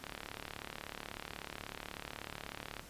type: click train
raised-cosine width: 0.3 ms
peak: -25 dBFS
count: 101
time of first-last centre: 0.04-2.795 s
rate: 36.3 Hz
effects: pink hiss -54 dBFS RMS until 2.89 s + resampled to 32000 Hz